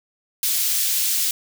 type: high-pass noise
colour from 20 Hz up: white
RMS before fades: -21 dBFS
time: 0.43-1.31 s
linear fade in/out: 2 ms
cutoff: 3200 Hz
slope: 12 dB/octave
effects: none